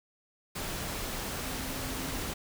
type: tone in noise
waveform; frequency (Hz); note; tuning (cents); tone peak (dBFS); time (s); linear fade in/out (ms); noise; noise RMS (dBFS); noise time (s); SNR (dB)
sine; 261.6; C4; 0; -43; 1.43-2.2; 10; pink; -36; 0.55-2.34; -10
effects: none